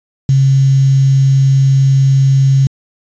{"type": "tone with quantisation", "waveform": "sine", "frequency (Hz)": 135.2, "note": "C#3", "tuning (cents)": -43, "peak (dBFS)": -6, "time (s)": [0.29, 2.67], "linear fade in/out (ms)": 2, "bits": 5, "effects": ["resampled to 16000 Hz"]}